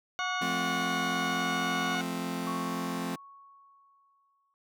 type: tone with vibrato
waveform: sine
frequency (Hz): 1129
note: C#6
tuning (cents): +31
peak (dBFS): -35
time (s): 0.19-1.95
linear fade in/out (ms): 5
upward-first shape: sine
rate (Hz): 0.89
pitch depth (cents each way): 10
type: harmonic tone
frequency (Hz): 729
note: F#5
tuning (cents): -26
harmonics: 1 / 2 / 3 / 4 / 5 / 6 / 8 / 9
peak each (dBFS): -36 / -34 / -38 / -40 / -42 / -48 / -47 / -53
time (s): 0.19-2.01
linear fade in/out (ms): 0
type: chord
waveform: sawtooth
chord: F major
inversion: none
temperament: just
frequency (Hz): 174.61 / 218.3 / 261.9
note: F3 / A3 / C4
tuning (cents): 0 / -13 / +2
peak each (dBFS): -32 / -34 / -31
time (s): 0.41-3.16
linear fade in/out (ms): 10
type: tone with exponential decay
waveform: sine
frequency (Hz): 1108.7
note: C#6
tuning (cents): 0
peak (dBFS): -33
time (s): 2.47-4.54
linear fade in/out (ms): 0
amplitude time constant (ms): 450
effects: none